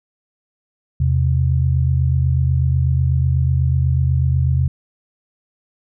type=tone pair together; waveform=sine; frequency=81.89 / 130 Hz; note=E2 / C3; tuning=-11 / -11 cents; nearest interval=minor sixth; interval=800 cents; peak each=-16 dBFS; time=1-4.68 s; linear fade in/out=5 ms; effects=none